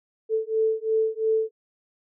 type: beating tone pair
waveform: sine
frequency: 440 / 442.9 Hz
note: A4 / A4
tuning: 0 / +11 cents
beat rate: 2.9 Hz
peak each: -24 dBFS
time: 0.29-1.51 s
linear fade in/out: 50 ms
effects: none